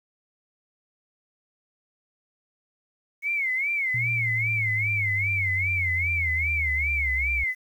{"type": "tone with vibrato", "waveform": "sine", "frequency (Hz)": 2183, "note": "C#7", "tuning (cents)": -27, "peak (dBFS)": -23, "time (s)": [3.22, 7.55], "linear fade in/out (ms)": 50, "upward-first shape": "sine", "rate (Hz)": 2.5, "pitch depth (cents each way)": 140}
{"type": "linear sweep", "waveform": "sine", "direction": "down", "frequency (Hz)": [120, 62.4], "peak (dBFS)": -28, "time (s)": [3.94, 7.44], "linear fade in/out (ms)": 5}
{"effects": ["9-bit"]}